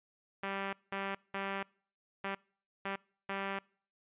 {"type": "tone bursts at uneven times", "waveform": "5% pulse", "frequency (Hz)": 196, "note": "G3", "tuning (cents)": 0, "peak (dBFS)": -24, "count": 6, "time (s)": [[0.43, 0.73], [0.92, 1.15], [1.34, 1.63], [2.24, 2.35], [2.85, 2.96], [3.29, 3.59]], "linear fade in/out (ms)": 5, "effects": ["noise-tail reverb RT60 0.5 s tail -26 dB re dry", "resampled to 8000 Hz"]}